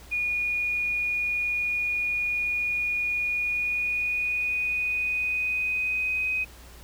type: tone with pitch glide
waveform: sine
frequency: 2447 to 2514 Hz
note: D#7 to D#7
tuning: -29 to +17 cents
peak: -24 dBFS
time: 0.11-6.45 s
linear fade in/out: 20 ms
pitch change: +46 cents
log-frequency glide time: 3.32-6.33 s
effects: added 60 Hz sine -47 dBFS peak until 6.83 s + pink hiss -50 dBFS RMS until 6.83 s